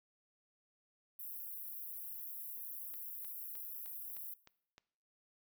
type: high-pass noise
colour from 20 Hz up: pink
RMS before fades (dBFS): -46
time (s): 1.19-4.34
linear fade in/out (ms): 5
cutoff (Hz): 12000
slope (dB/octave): 48
type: click train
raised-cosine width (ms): 0.2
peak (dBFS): -39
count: 7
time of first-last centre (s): 2.94-4.78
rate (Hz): 3.26
effects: noise-tail reverb RT60 0.7 s tail -20 dB re dry